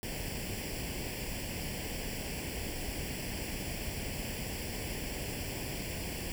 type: noise with comb filter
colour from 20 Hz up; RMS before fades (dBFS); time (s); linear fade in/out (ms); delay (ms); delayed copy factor
pink; -38; 0.03-6.32; 0; 0.39; +0.8
effects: none